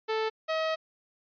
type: tone pair in turn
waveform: sawtooth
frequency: 439.7 / 637.6 Hz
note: A4 / D#5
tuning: -1 / +42 cents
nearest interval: tritone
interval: 643 cents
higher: second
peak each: -23 dBFS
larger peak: neither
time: 0.08-0.3 / 0.48-0.76 s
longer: second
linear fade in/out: 20 ms
effects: resampled to 11025 Hz